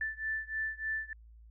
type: beating tone pair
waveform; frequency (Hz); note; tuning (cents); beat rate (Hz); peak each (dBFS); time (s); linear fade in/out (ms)
sine; 1760 / 1763.3; A6 / A6; 0 / +3; 3.3; -36 / -37; 0.01-1.13; 2
effects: added 56 Hz sine -52 dBFS peak until 1.5 s

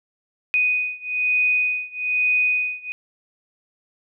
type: beating tone pair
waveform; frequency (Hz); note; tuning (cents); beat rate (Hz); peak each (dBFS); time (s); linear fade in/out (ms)
sine; 2489 / 2490.1; D#7 / D#7; 0 / +1; 1.1; -21 / -22; 0.54-2.92; 0
effects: none

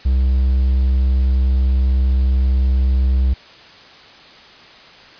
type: tone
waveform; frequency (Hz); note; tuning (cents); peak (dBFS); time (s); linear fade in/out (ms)
triangle; 64.9; C2; -13; -10; 0.05-3.34; 10
effects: white hiss -42 dBFS RMS until 5.19 s + resampled to 11025 Hz

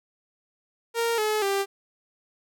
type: tone with pitch steps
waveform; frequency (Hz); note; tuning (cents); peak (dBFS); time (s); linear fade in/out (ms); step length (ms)
sawtooth; 464.1 / 428 / 394.8; A#4 / A4 / G4; -8 / -48 / +12; -19; 0.94-1.66; 50; 240
effects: none

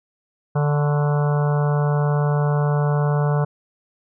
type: harmonic tone with a mistuned harmonic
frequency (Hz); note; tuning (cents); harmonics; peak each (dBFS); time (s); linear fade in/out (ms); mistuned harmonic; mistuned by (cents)
146.83; D3; 0; 1 / 3 / 4 / 5 / 6 / 7 / 8 / 9 / 10; -17 / -27 / -29 / -31 / -33 / -34 / -35 / -36 / -37; 0.55-3.45; 10; 8; -74
effects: none

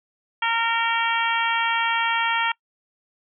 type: harmonic tone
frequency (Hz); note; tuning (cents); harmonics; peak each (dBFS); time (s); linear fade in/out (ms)
460; A#4; -23; 2 / 3 / 4 / 5 / 6 / 7; -24 / -26 / -27 / -28 / -29 / -29; 0.42-2.52; 5
effects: noise-tail reverb RT60 0.1 s tail -25 dB re dry

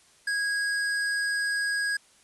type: tone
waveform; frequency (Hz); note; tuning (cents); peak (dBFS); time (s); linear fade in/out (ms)
square; 1647; G#6; -15; -26; 0.27-1.97; 5
effects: white hiss -59 dBFS RMS until 2.23 s + resampled to 24000 Hz

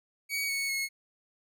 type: tone with pitch steps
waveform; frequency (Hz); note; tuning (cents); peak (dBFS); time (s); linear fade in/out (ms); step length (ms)
sawtooth; 2254 / 2215 / 2177; C#7 / C#7 / C#7; +28 / -2 / -32; -26; 0.29-0.89; 50; 200
effects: none

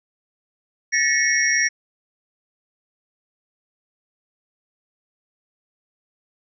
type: tone cluster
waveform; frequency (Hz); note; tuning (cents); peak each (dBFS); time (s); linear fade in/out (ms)
sine; 1769 / 1912 / 2200 / 5640; A6 / A#6 / C#7 / F8; +9 / +43 / -14 / +16; -22; 0.92-1.69; 20
effects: none

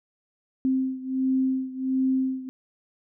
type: beating tone pair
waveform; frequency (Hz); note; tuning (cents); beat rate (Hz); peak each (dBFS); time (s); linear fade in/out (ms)
sine; 261.6 / 263; C4 / C4; 0 / +9; 1.4; -24 / -27; 0.65-2.49; 0
effects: none

